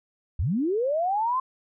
sine linear sweep, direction up, 58.27 to 1062 Hz, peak -22 dBFS, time 0.39-1.4 s, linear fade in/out 5 ms, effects none

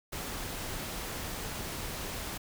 pink noise, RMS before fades -38 dBFS, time 0.12-2.38 s, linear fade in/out 10 ms, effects none

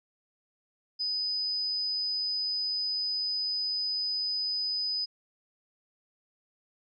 sine tone, 4998 Hz, D#8, 7 cents sharp, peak -28 dBFS, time 0.99-5.06 s, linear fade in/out 20 ms, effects none

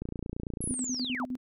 click train, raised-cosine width 3 ms, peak -22 dBFS, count 21, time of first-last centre 0.02-0.71 s, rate 29 Hz
sine linear sweep, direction down, 11270 to 530 Hz, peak -32 dBFS, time 0.61-1.25 s, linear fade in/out 5 ms
sine tone with tremolo, 252.3 Hz, B3, 37 cents sharp, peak -30 dBFS, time 0.69-1.37 s, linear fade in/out 10 ms, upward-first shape square, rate 9.8 Hz, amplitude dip 75%
effects none

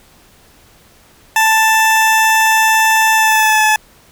20% pulse tone with pitch glide, 882 to 861.9 Hz, A5 to A5, +4 to -36 cents, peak -4 dBFS, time 1.36-3.76 s, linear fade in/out 2 ms, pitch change -40 cents, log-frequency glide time 3.15-3.64 s, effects pink hiss -47 dBFS RMS until 4.11 s

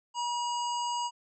harmonic tone with a mistuned harmonic, 961 Hz, B5, 48 cents flat, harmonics 1 / 3 / 5 / 7 / 8, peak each -30 / -39 / -43 / -44 / -45 dBFS, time 0.14-1.11 s, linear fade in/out 50 ms, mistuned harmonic 7, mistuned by -31 cents, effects none

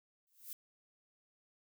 violet noise with exponential growth, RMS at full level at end -42 dBFS, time 0.27-0.53 s, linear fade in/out 1 ms, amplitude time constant 55 ms, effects none

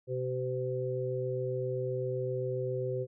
harmonic tone, 127.6 Hz, C3, 43 cents flat, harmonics 1 / 3 / 4, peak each -35 / -35 / -35 dBFS, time 0.07-3.07 s, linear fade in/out 50 ms, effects none

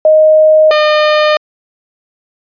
sine / sawtooth tone pair in turn, 622.3 / 607.4 Hz, D#5 / D#5, 0 / -42 cents, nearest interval unison, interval 42 cents, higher first, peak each -3 dBFS, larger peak neither, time 0.05-0.71 / 0.71-1.37 s, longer neither, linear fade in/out 2 ms, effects resampled to 11025 Hz

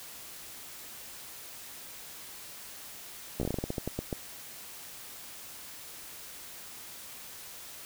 slowing click train, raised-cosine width 2 ms, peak -18 dBFS, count 14, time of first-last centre 3.4-4.128 s, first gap 14 ms, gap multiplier 1.21, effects white hiss -46 dBFS RMS until 7.85 s

